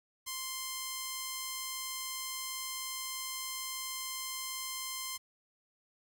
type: tone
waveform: 5% pulse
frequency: 1046.5 Hz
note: C6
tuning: in tune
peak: -25 dBFS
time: 0.26-5.18 s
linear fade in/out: 20 ms
effects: 10-bit